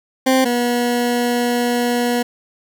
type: tone pair in turn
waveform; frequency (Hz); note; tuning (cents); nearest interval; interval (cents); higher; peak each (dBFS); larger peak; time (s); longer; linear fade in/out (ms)
20% pulse; 261.6 / 241.7; C4 / B3; 0 / -37; minor second; 137; first; -7 / -11; first; 0.26-0.45 / 0.45-2.23; second; 10
effects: none